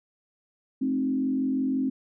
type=tone with frequency modulation; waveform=sine; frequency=263.9 Hz; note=C4; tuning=15 cents sharp; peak=-23 dBFS; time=0.81-1.9 s; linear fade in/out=10 ms; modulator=45.9 Hz; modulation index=0.71; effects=none